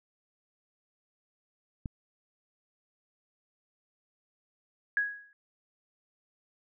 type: click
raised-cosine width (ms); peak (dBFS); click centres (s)
5; -23; 1.858
type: tone with exponential decay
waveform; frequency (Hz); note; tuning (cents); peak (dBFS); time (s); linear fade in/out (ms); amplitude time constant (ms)
sine; 1661.2; G#6; 0; -22; 4.97-5.33; 1; 78
effects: none